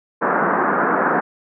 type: band-pass noise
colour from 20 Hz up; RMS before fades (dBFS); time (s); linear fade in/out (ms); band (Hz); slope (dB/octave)
white; -18; 0.21-1.21; 20; 170 to 1600; 48
effects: none